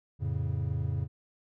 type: chord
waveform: triangle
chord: F augmented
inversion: none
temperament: equal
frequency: 87.31 / 110 / 138.59 Hz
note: F2 / A2 / C#3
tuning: 0 / 0 / 0 cents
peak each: -31 dBFS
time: 0.19-1.08 s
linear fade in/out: 50 ms
effects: none